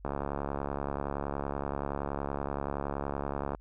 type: click train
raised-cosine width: 1 ms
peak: -19 dBFS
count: 248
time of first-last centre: 0.05-3.549 s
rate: 70.6 Hz
effects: added 48 Hz sine -50 dBFS peak until 3.6 s